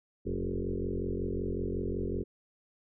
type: tone with frequency modulation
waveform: sine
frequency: 223.2 Hz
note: A3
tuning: 25 cents sharp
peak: -30 dBFS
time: 0.25-2.24 s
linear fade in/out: 20 ms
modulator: 45.4 Hz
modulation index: 4.8
effects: none